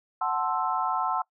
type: chord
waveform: sine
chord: F# half-diminished seventh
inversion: none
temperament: equal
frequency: 740 / 880 / 1046.5 / 1318.5 Hz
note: F#5 / A5 / C6 / E6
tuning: 0 / 0 / 0 / 0 cents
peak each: -30 dBFS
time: 0.21-1.22 s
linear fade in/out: 5 ms
effects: noise-tail reverb RT60 0.1 s tail -22 dB re dry